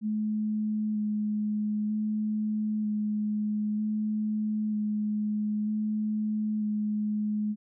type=tone with vibrato; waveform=sine; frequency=212.4 Hz; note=G#3; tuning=39 cents sharp; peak=-26 dBFS; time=0.01-7.56 s; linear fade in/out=50 ms; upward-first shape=square; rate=0.53 Hz; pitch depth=11 cents each way; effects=none